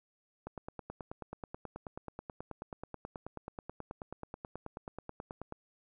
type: click train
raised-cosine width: 1 ms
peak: -27 dBFS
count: 48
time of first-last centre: 0.47-5.524 s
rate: 9.3 Hz
effects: none